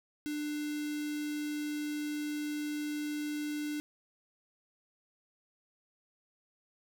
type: tone with notch filter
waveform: square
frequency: 297.8 Hz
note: D4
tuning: 24 cents sharp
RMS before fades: -36 dBFS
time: 0.26-3.8 s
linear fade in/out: 0 ms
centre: 920 Hz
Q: 1.4
effects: none